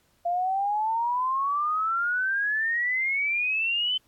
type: exponential sweep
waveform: sine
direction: up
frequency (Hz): 686 to 3070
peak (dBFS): -23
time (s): 0.25-3.98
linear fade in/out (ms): 10
effects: pink hiss -66 dBFS RMS until 4.07 s + AAC 64 kbps